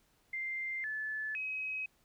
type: tone with pitch steps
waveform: sine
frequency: 2093 / 1734 / 2542 Hz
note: C7 / A6 / D#7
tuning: 0 / -26 / +36 cents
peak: -35 dBFS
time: 0.33-1.86 s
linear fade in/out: 5 ms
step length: 510 ms
effects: pink hiss -71 dBFS RMS until 2.04 s